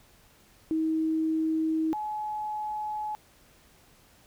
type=tone pair in turn; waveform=sine; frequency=318.3 / 849.8 Hz; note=D#4 / G#5; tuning=+39 / +40 cents; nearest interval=octave + perfect fourth; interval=1701 cents; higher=second; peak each=-24 / -30 dBFS; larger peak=first; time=0.71-1.93 / 1.93-3.15 s; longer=neither; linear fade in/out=0 ms; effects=pink hiss -59 dBFS RMS until 4.26 s